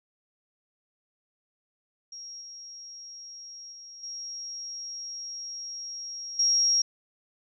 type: tone with level steps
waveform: sine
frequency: 5600 Hz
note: F8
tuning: 4 cents sharp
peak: -39 / -41 / -43 / -35 / -20 dBFS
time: 2.12-6.82 s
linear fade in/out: 5 ms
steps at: 2.41 / 3.72 / 4.03 / 6.39 s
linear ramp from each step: 5 ms
effects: none